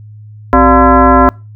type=tone with frequency modulation; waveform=sine; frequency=382.1 Hz; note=G4; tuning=44 cents flat; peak=-3 dBFS; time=0.53-1.29 s; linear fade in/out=0 ms; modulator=322 Hz; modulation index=3; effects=noise-tail reverb RT60 0.3 s tail -26 dB re dry + added 106 Hz sine -30 dBFS peak until 1.55 s